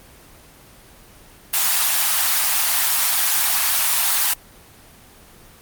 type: high-pass noise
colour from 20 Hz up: white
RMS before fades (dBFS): -18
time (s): 1.53-4.34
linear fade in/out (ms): 10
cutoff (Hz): 700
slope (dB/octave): 48
effects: pink hiss -46 dBFS RMS until 5.61 s + Opus 24 kbps